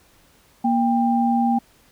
sine tone pair together, 236.1 / 794 Hz, A#3 / G5, +22 / +22 cents, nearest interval octave + major sixth, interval 2100 cents, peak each -18 / -20 dBFS, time 0.64-1.59 s, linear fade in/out 10 ms, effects pink hiss -56 dBFS RMS until 1.91 s

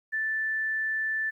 sine tone, 1760 Hz, A6, in tune, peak -26 dBFS, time 0.12-1.31 s, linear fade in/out 20 ms, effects 11-bit

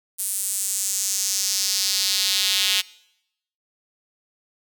square tone with high-pass filter sweep, 98 Hz, G2, in tune, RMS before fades -23 dBFS, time 0.18-2.82 s, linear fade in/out 20 ms, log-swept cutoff 9700 to 3200 Hz, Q 2.3, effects noise-tail reverb RT60 0.8 s tail -22 dB re dry

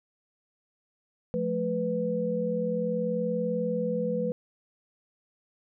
sine tone cluster, 176.6 / 217.1 / 494.5 Hz, F3 / A3 / B4, +20 / -23 / +2 cents, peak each -32 / -32 / -28 dBFS, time 1.34-4.32 s, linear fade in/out 0 ms, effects none

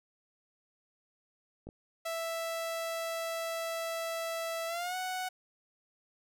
clicks, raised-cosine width 2 ms, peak -32 dBFS, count 2, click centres 1.67 / 1.689 s
sawtooth tone with pitch glide, 660 to 740.8 Hz, E5 to F#5, +2 to +2 cents, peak -30 dBFS, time 2.05-5.29 s, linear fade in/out 10 ms, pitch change +200 cents, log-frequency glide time 4.67-4.96 s
effects none

